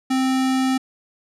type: tone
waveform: square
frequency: 261.6 Hz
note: C4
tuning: in tune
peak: -18 dBFS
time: 0.1-0.78 s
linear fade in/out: 10 ms
effects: low-pass 10000 Hz 12 dB/octave